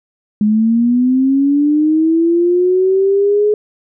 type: linear sweep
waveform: sine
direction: up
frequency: 207.7 to 423.4 Hz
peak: -9 dBFS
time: 0.41-3.54 s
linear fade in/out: 2 ms
effects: none